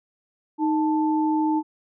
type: tone pair together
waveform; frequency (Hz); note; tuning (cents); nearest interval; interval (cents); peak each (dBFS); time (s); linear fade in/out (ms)
sine; 311.1 / 880; D#4 / A5; 0 / 0; octave + tritone; 1800; -20 / -25; 0.58-1.63; 50
effects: none